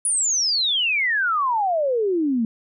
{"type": "exponential sweep", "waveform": "sine", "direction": "down", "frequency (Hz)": [10000, 218.1], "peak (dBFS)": -18, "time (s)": [0.05, 2.45], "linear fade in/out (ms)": 2, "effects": []}